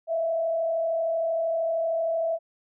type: tone with frequency modulation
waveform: sine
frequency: 659.3 Hz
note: E5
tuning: in tune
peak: -23 dBFS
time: 0.07-2.39 s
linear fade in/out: 50 ms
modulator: 33 Hz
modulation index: 0.48
effects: none